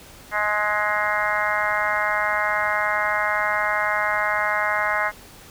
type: harmonic tone with a mistuned harmonic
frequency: 210.2 Hz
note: G#3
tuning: 21 cents sharp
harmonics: 3 / 4 / 5 / 6 / 7 / 8 / 9 / 10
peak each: -28 / -28 / -28 / -28 / -28 / -28 / -28 / -28 dBFS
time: 0.31-5.12 s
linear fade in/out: 50 ms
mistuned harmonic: 8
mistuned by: -19 cents
effects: pink hiss -45 dBFS RMS until 5.5 s